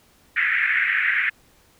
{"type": "band-pass noise", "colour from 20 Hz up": "white", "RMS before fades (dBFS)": -21, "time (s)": [0.36, 1.3], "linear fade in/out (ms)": 10, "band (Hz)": [1600, 2200], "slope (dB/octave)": 48, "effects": ["pink hiss -57 dBFS RMS until 1.79 s"]}